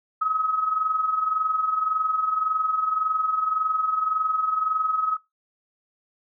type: tone with amplitude modulation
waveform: sine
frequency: 1275 Hz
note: D#6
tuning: 42 cents sharp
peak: -18 dBFS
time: 0.21-5.17 s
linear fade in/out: 10 ms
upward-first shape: sine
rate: 21.8 Hz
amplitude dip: 60%
effects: noise-tail reverb RT60 0.2 s tail -21 dB re dry